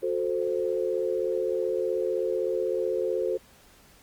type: chord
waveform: sine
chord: F# diminished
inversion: none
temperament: equal with one note detuned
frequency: 364.1 / 440 / 523.3 Hz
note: F#4 / A4 / C5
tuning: -28 / 0 / 0 cents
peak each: -29 dBFS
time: 0.02-3.38 s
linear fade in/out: 20 ms
effects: pink hiss -56 dBFS RMS until 4.02 s + Opus 32 kbps